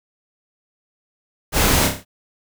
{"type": "noise with echo", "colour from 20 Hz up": "pink", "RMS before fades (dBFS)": -17, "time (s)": [1.52, 1.9], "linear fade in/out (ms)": 50, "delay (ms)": 30, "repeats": 5, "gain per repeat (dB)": -5, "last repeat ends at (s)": 2.05, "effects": []}